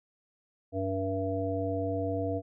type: harmonic tone with a mistuned harmonic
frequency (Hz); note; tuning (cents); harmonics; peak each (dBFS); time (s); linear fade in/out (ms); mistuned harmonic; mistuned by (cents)
95.7; G2; -41; 1 / 3 / 5 / 7; -34 / -34 / -34 / -34; 0.72-2.42; 50; 1; +23
effects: none